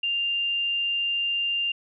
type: tone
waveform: sine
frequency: 2794 Hz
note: F7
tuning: in tune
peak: -23 dBFS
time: 0.03-1.72 s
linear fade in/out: 5 ms
effects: none